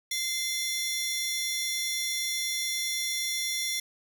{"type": "tone cluster", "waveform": "sawtooth", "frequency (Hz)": [2078, 3473, 5610], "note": ["C7", "A7", "F8"], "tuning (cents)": [-12, -23, 7], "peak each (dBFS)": -30, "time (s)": [0.11, 3.8], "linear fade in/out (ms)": 5, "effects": []}